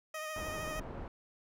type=tone with vibrato; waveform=15% pulse; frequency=622.3 Hz; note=D#5; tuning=in tune; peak=-32 dBFS; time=0.14-0.8 s; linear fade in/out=5 ms; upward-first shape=triangle; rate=13 Hz; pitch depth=30 cents each way
type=low-pass noise; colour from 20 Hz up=pink; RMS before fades=-43 dBFS; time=0.36-1.08 s; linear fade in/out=2 ms; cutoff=1000 Hz; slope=12 dB/octave
effects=none